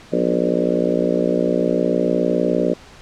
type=harmonic tone with a mistuned harmonic; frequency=59.7 Hz; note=A#1; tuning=42 cents sharp; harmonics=3 / 4 / 5 / 6 / 7 / 8 / 9 / 10; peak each=-24 / -24 / -24 / -24 / -24 / -24 / -24 / -24 dBFS; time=0.12-2.74 s; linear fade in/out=10 ms; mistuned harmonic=4; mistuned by=+50 cents; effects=pink hiss -43 dBFS RMS until 3.01 s + low-pass 6000 Hz 12 dB/octave